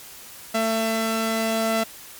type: tone pair together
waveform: sawtooth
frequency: 223.6 / 670 Hz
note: A3 / E5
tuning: +28 / +28 cents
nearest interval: octave + perfect fifth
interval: 1900 cents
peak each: -20 dBFS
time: 0.54-1.84 s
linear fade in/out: 10 ms
effects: white hiss -42 dBFS RMS until 2.19 s + MP3 96 kbps